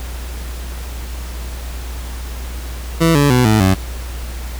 20% pulse tone with pitch steps, 164.81 / 143.48 / 124.9 / 108.73 / 94.66 Hz, E3 / D3 / B2 / A2 / F#2, 0 / -40 / +20 / -20 / +40 cents, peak -5 dBFS, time 3-3.75 s, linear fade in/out 20 ms, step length 150 ms, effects added 60 Hz sine -24 dBFS peak until 4.59 s + pink hiss -34 dBFS RMS until 4.59 s

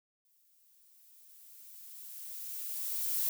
violet noise with exponential growth, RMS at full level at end -31 dBFS, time 0.25-3.29 s, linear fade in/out 1 ms, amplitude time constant 660 ms, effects none

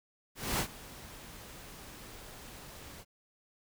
pink noise with ADSR envelope, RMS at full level -30 dBFS, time 0.35-3.05 s, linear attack 240 ms, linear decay 81 ms, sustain -19 dB, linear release 47 ms, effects none

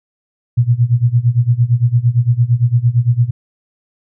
sine tone with tremolo, 120.2 Hz, B2, 46 cents flat, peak -6 dBFS, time 0.57-3.31 s, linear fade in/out 10 ms, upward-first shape sine, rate 8.8 Hz, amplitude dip 90%, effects none

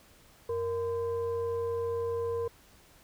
sine tone with frequency modulation, 466.2 Hz, A#4, in tune, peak -29 dBFS, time 0.49-2.48 s, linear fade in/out 5 ms, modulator 557 Hz, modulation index 0.47, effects pink hiss -59 dBFS RMS until 3.03 s

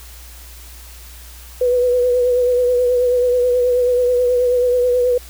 sine tone with vibrato, 493.9 Hz, B4, in tune, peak -12 dBFS, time 1.61-5.18 s, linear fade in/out 5 ms, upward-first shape triangle, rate 9.3 Hz, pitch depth 37 cents each way, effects added 60 Hz sine -37 dBFS peak until 5.29 s + white hiss -41 dBFS RMS until 5.29 s

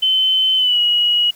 sine tone with pitch glide, 3061 to 2908 Hz, G7 to F#7, -42 to -31 cents, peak -12 dBFS, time 0.02-1.31 s, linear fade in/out 10 ms, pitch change -89 cents, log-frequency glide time 0.57-0.79 s, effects white hiss -47 dBFS RMS until 1.35 s

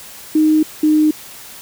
sine tone pair in turn, 310 / 306.8 Hz, D#4 / D#4, -6 / -24 cents, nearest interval unison, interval 18 cents, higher first, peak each -9 dBFS, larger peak neither, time 0.35-0.63 / 0.83-1.11 s, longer neither, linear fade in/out 5 ms, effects white hiss -36 dBFS RMS until 1.61 s

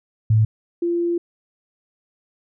sine tone pair in turn, 109.4 / 343.8 Hz, A2 / F4, -9 / -27 cents, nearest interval octave + minor sixth, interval 1982 cents, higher second, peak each -12 / -18 dBFS, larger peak first, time 0.3-0.45 / 0.82-1.18 s, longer second, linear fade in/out 5 ms, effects none

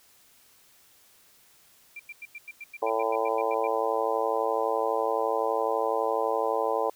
sine tone bursts, 2366 Hz, D7, 12 cents sharp, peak -37 dBFS, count 14, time 1.96-3.673 s, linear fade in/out 5 ms, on 36 ms, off 93 ms
harmonic tone, 111.9 Hz, A2, 30 cents sharp, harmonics 3 / 4 / 5 / 6 / 7 / 8 / 9, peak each -39 / -29 / -30 / -34 / -31 / -35 / -32 dBFS, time 2.82-6.9 s, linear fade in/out 5 ms
effects white hiss -59 dBFS RMS until 6.95 s

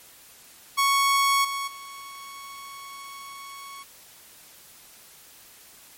sawtooth tone with level steps, 1108.7 Hz, C#6, in tune, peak -15 / -24 / -35 dBFS, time 0.77-3.84 s, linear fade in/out 20 ms, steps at 1.44 / 1.67 s, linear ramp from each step 10 ms, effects white hiss -50 dBFS RMS until 5.97 s + MP3 64 kbps

